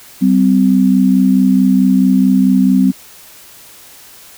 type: tone pair together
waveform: sine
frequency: 193 / 257.6 Hz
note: G3 / C4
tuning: -27 / -27 cents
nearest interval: perfect fourth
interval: 500 cents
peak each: -10 dBFS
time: 0.21-2.92 s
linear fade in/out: 20 ms
effects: white hiss -39 dBFS RMS until 4.37 s